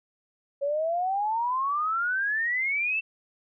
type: exponential sweep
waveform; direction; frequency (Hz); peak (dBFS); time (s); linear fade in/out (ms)
sine; up; 552 to 2692; -24; 0.61-3.01; 20
effects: none